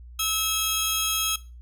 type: tone pair together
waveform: 15% pulse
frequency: 1297 / 3262 Hz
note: E6 / G#7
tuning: -28 / -32 cents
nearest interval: octave + major third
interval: 1596 cents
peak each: -22 / -18 dBFS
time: 0.19-1.36 s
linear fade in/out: 5 ms
effects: noise-tail reverb RT60 0.3 s tail -18 dB re dry + added 60 Hz sine -41 dBFS peak until 1.61 s